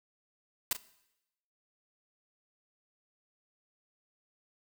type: noise with echo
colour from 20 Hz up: white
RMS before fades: -29 dBFS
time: 0.71-0.73 s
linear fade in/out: 2 ms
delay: 37 ms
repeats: 1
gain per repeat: -12 dB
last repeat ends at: 0.767 s
effects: noise-tail reverb RT60 0.9 s tail -19 dB re dry